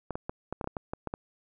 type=clicks; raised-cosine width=1 ms; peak=-19 dBFS; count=11; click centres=0.107 / 0.155 / 0.295 / 0.526 / 0.612 / 0.643 / 0.674 / 0.768 / 0.935 / 1.073 / 1.139 s; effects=none